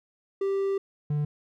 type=tone pair in turn; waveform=triangle; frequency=392 / 147.98 Hz; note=G4 / D3; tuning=0 / +13 cents; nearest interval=octave + perfect fourth; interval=1687 cents; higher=first; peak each=-22 dBFS; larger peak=neither; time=0.41-0.78 / 1.1-1.25 s; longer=first; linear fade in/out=5 ms; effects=none

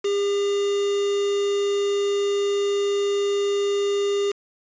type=tone with quantisation; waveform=triangle; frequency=402.8 Hz; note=G4; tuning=47 cents sharp; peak=-18 dBFS; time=0.04-4.32 s; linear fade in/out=10 ms; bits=5; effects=resampled to 16000 Hz

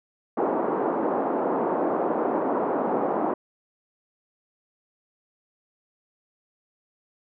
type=band-pass noise; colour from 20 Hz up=pink; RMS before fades=-25 dBFS; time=0.37-3.34 s; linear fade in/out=5 ms; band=260 to 1000 Hz; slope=24 dB/octave; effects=none

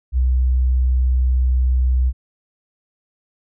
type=tone; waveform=sine; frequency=63.3 Hz; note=B1; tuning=43 cents sharp; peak=-13 dBFS; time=0.12-2.13 s; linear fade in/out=50 ms; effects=none

